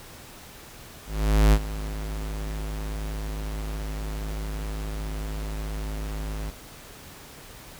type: tone with ADSR envelope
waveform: square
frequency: 52.4 Hz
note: G#1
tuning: 16 cents sharp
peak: -14 dBFS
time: 1.06-6.51 s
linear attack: 470 ms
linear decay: 56 ms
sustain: -16 dB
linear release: 16 ms
effects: pink hiss -45 dBFS RMS until 7.79 s